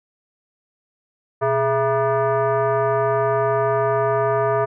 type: tone with frequency modulation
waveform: sine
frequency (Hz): 123.3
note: B2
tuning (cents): -2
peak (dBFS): -16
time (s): 1.41-4.66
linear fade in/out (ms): 20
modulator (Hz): 541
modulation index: 1.9
effects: none